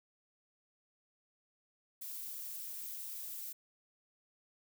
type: noise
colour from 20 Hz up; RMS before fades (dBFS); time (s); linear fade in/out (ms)
violet; -44; 2.01-3.53; 10
effects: none